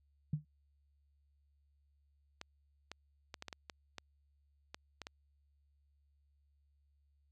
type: tone with exponential decay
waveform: sine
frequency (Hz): 150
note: D3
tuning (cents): +37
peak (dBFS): -28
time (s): 0.33-0.45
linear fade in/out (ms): 5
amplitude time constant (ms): 25
type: clicks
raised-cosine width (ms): 0.2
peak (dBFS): -27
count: 11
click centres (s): 2.414 / 2.916 / 3.342 / 3.424 / 3.483 / 3.528 / 3.698 / 3.983 / 4.745 / 5.017 / 5.069
effects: added 71 Hz sine -70 dBFS peak until 7.31 s